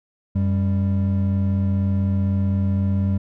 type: tone pair together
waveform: triangle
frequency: 93.02 / 197.1 Hz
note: F#2 / G3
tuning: +10 / +10 cents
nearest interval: octave + minor second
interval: 1300 cents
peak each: -17 / -20 dBFS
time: 0.35-3.18 s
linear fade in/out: 10 ms
effects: none